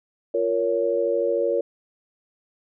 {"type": "chord", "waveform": "sine", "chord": "Bb minor", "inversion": "second", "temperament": "just", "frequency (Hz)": [349.6, 466.2, 559.4], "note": ["F4", "Bb4", "Db5"], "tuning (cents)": [2, 0, 16], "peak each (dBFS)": [-27, -23, -23], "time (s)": [0.34, 1.61], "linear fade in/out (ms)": 5, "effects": []}